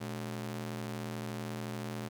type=ring-modulated tone; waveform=sawtooth; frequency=165.1 Hz; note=E3; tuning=3 cents sharp; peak=-30 dBFS; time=0-2.09 s; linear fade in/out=20 ms; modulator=45.7 Hz; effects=none